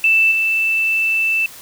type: tone with level steps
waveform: sine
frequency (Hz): 2651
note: E7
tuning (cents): +9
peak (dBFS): -10 / -14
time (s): 0.04-1.46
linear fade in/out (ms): 2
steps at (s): 0.31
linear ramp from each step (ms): 10
effects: white hiss -38 dBFS RMS until 1.61 s